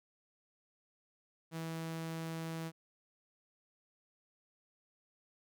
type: tone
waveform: sawtooth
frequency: 163.1 Hz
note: E3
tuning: 18 cents flat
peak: -35 dBFS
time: 1.51-2.72 s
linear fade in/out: 50 ms
effects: none